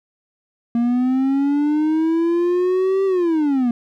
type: linear two-way sweep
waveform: triangle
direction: up then down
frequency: 233.1 to 390.5 to 233.1 Hz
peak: -13 dBFS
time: 0.75-3.71 s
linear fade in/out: 2 ms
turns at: 3.05 s
effects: none